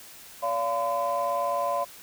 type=tone cluster; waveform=sine; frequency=572 / 691 / 1019 Hz; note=D5 / F5 / C6; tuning=-46 / -19 / -46 cents; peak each=-28 / -28 / -27 dBFS; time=0.42-1.85 s; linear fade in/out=20 ms; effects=tanh soft clip ceiling -18 dBFS + white hiss -47 dBFS RMS until 2.02 s